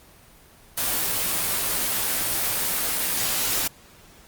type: noise with comb filter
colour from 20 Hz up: white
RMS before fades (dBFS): -24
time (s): 0.77-3.68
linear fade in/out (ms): 10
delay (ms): 14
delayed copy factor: -0.65
effects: pink hiss -51 dBFS RMS until 4.27 s + Opus 24 kbps